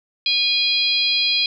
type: harmonic tone with a mistuned harmonic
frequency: 820 Hz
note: G#5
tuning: 22 cents flat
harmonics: 3 / 4 / 5 / 6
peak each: -23 / -21 / -20 / -24 dBFS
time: 0.26-1.46 s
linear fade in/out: 2 ms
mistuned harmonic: 6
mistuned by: -25 cents
effects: none